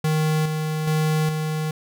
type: tone with tremolo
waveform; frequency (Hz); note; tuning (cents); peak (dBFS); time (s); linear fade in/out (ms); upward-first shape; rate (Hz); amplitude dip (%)
square; 155.56; D#3; 0; -19; 0.04-1.71; 5; square; 1.2; 40
effects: none